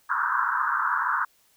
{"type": "band-pass noise", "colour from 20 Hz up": "white", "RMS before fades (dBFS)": -25, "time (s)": [0.09, 1.25], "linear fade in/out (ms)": 10, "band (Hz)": [930, 1600], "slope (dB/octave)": 96, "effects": ["white hiss -63 dBFS RMS until 1.56 s"]}